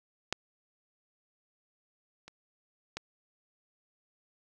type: clicks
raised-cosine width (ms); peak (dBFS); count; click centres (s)
0.2; -12 / -30 / -19; 3; 0.326 / 2.28 / 2.97
effects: none